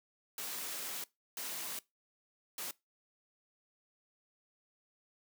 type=noise bursts at uneven times; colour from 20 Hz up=white; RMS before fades=-41 dBFS; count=3; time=0.38-1.04 / 1.37-1.79 / 2.58-2.71 s; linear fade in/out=2 ms; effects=noise-tail reverb RT60 0.2 s tail -21 dB re dry + high-pass 200 Hz 12 dB/octave